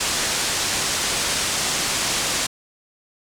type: low-pass noise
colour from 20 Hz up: white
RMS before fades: -23 dBFS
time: 0-2.47 s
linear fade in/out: 10 ms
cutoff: 8500 Hz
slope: 24 dB/octave
effects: none